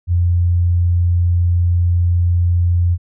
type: tone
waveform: sine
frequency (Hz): 87.31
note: F2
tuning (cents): 0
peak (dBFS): -11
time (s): 0.07-2.98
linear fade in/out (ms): 50
effects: none